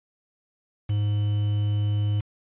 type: tone with quantisation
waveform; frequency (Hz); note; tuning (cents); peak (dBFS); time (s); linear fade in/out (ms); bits
triangle; 103.83; G#2; 0; -19; 0.89-2.21; 10; 7
effects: resampled to 8000 Hz